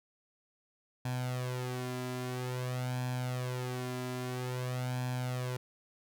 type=tone with flanger; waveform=sawtooth; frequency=126 Hz; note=B2; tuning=35 cents sharp; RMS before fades=-36 dBFS; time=1.05-5.57 s; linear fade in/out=5 ms; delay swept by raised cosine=1.2 to 3 ms; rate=0.5 Hz; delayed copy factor=+0.7; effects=none